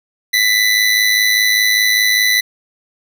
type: tone with amplitude modulation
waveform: 25% pulse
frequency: 1992 Hz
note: B6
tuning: 14 cents sharp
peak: -5 dBFS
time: 0.33-2.41 s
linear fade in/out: 10 ms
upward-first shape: sine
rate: 105 Hz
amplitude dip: 55%
effects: none